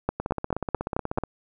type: two click trains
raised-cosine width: 1 ms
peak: -14 / -9 dBFS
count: 18 / 6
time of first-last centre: 0.2-1.237 / 0.09-1.184 s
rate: 16.4 / 4.57 Hz
effects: none